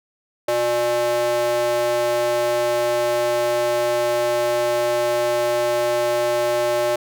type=tone with high-pass filter; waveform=square; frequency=119.9 Hz; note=A#2; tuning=49 cents sharp; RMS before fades=-20 dBFS; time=0.48-6.96 s; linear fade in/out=5 ms; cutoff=510 Hz; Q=8.3; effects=none